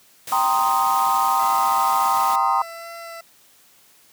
white noise, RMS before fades -32 dBFS, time 0.27-2.36 s, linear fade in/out 5 ms
sine chord, C minor seventh, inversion second, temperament equal, 784 / 932.3 / 1046.5 / 1244.5 Hz, G5 / Bb5 / C6 / Eb6, 0 / 0 / 0 / 0 cents, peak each -22 dBFS, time 0.32-2.62 s, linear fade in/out 2 ms
20% pulse tone with vibrato, 672 Hz, E5, 33 cents sharp, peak -29 dBFS, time 1.39-3.21 s, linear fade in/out 5 ms, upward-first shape sine, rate 2.1 Hz, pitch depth 9 cents each way
effects white hiss -54 dBFS RMS until 4.12 s + high-pass 80 Hz 12 dB/octave

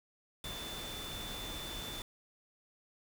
sine tone in noise, 3520 Hz, A7, in tune, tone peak -44 dBFS, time 0.44-2.02 s, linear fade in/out 2 ms, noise pink, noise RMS -44 dBFS, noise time 0.44-2.02 s, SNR -3 dB, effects none

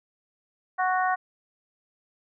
harmonic tone, 370 Hz, F#4, in tune, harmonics 2 / 3 / 4 / 5, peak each -24 / -28 / -30 / -32 dBFS, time 0.78-1.16 s, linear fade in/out 20 ms, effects none

